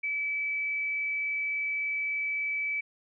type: tone with frequency modulation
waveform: sine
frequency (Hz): 2300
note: D7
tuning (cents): -37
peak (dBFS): -28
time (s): 0.03-2.81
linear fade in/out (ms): 10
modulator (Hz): 56.5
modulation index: 0.3
effects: none